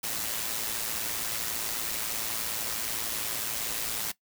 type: noise with amplitude modulation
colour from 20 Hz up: white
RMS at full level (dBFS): -30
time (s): 0.03-4.12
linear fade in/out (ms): 10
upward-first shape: sine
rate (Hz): 111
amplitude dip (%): 50
effects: noise-tail reverb RT60 0.1 s tail -18 dB re dry